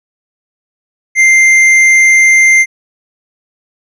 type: tone with hard clipping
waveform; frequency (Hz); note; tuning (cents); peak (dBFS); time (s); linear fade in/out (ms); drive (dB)
triangle; 2093; C7; 0; -5; 1.15-2.66; 50; 10
effects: none